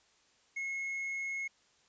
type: tone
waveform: triangle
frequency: 2172 Hz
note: C#7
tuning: 36 cents flat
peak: -33 dBFS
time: 0.56-1.48 s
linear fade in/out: 10 ms
effects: white hiss -68 dBFS RMS until 1.88 s + resampled to 16000 Hz